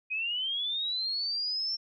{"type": "linear sweep", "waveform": "sine", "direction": "up", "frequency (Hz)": [2489, 5440], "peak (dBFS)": -29, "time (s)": [0.1, 1.77], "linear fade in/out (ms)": 20, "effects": []}